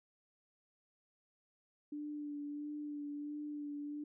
sine tone with vibrato, 293.7 Hz, D4, in tune, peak -40 dBFS, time 1.92-4.04 s, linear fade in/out 5 ms, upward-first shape sine, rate 1.5 Hz, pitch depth 21 cents each way, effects none

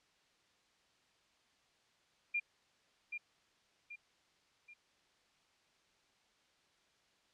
sine tone with echo, 2400 Hz, D7, 37 cents sharp, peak -32 dBFS, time 2.34-2.4 s, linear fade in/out 10 ms, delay 780 ms, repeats 3, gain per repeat -7 dB, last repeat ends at 4.74 s, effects white hiss -72 dBFS RMS until 7.33 s + low-pass 5000 Hz 12 dB/octave

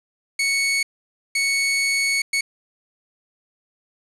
sawtooth tone bursts at uneven times, 2217 Hz, C#7, in tune, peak -15 dBFS, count 3, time 0.39-0.83 / 1.35-2.22 / 2.33-2.41 s, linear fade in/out 5 ms, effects resampled to 24000 Hz + 7-bit

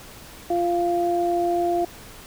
sine tone pair together, 347.4 / 693.6 Hz, F4 / F5, -9 / -12 cents, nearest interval octave, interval 1197 cents, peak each -22 dBFS, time 0.5-1.85 s, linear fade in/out 5 ms, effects pink hiss -43 dBFS RMS until 2.26 s

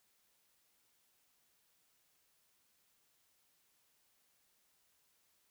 silence, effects white hiss -75 dBFS RMS until 5.5 s

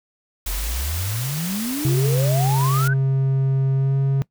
white noise, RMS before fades -30 dBFS, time 0.46-2.88 s, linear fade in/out 5 ms
sine exponential sweep, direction up, 40.09 to 1578 Hz, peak -23 dBFS, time 0.46-2.94 s, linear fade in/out 10 ms
triangle tone with pitch glide, 134.6 to 136.48 Hz, C3 to C#3, +49 to -27 cents, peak -14 dBFS, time 1.85-4.22 s, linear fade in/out 0 ms, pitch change +24 cents, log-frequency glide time 3.75-3.96 s
effects noise-tail reverb RT60 0.1 s tail -21 dB re dry

